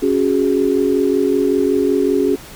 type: chord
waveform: sine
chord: C# suspended fourth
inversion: none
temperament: equal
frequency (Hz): 277.2 / 370 / 415.3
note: C#4 / F#4 / G#4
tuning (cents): 0 / 0 / 0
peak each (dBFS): -17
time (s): 0.02-2.36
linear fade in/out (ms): 10
effects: pink hiss -37 dBFS RMS until 2.55 s